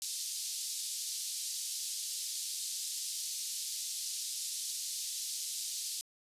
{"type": "band-pass noise", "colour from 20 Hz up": "pink", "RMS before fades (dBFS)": -39, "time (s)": [0.02, 6.01], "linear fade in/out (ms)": 0, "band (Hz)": [4200, 11000], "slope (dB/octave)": 24, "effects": ["resampled to 32000 Hz"]}